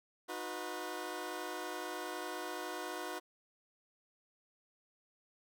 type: chord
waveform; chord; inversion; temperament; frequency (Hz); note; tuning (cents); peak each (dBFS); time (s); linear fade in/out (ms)
15% pulse; B major; first; equal with one note detuned; 311.1 / 363 / 493.9; D#4 / F#4 / B4; 0 / -33 / 0; -39 / -36 / -39; 0.28-3.2; 20
effects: none